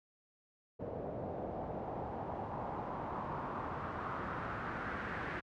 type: noise with low-pass filter sweep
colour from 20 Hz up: pink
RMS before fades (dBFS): -40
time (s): 0.79-5.41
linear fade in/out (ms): 20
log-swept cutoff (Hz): 570 to 1700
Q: 2.8
effects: high-pass 80 Hz 12 dB/octave